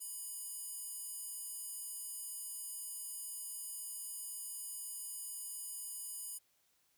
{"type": "tone with high-pass filter", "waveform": "square", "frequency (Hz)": 987.8, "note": "B5", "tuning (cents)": 0, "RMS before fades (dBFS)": -45, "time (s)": [0, 6.39], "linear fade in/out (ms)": 20, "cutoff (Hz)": 9600, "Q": 2.4, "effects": ["white hiss -75 dBFS RMS until 6.97 s"]}